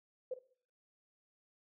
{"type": "tone with echo", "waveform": "sine", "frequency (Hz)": 509, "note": "C5", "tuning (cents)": -48, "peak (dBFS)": -35, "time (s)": [0.31, 0.34], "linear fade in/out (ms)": 5, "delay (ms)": 51, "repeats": 1, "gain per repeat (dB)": -15, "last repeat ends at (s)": 0.391, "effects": ["noise-tail reverb RT60 0.5 s tail -18 dB re dry"]}